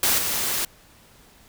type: noise with level steps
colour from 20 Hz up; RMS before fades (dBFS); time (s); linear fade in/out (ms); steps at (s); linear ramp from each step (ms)
white; -20 / -25; 0.03-0.65; 2; 0.18; 5
effects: pink hiss -53 dBFS RMS until 1.48 s